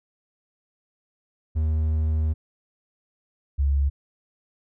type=tone pair in turn; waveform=triangle / sine; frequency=78.2 / 69.73 Hz; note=D#2 / C#2; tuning=+9 / +11 cents; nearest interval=major second; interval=198 cents; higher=first; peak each=-18 dBFS; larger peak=neither; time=1.55-2.34 / 3.58-3.9 s; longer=first; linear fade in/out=20 ms; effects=none